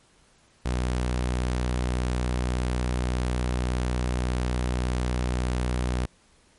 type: tone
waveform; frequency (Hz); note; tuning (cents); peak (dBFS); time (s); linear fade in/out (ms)
sawtooth; 61.74; B1; 0; -20; 0.65-6.06; 10
effects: pink hiss -60 dBFS RMS until 6.58 s + MP3 48 kbps